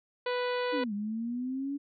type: harmonic tone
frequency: 493.9 Hz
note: B4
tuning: in tune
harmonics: 1 / 2 / 3 / 4 / 5 / 6 / 7 / 8 / 9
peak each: -30 / -36 / -40 / -42 / -44 / -46 / -47 / -48 / -49 dBFS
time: 0.26-0.84 s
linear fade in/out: 5 ms
type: linear two-way sweep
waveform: sine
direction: down then up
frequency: 313.6 to 200.7 to 286.5 Hz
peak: -31 dBFS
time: 0.72-1.78 s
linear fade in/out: 20 ms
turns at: 0.93 s
effects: none